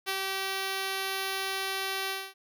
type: tone with ADSR envelope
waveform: 5% pulse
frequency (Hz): 385.7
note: G4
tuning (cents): -28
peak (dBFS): -17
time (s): 0.06-2.34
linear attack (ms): 29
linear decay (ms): 61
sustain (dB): -2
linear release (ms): 240
effects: none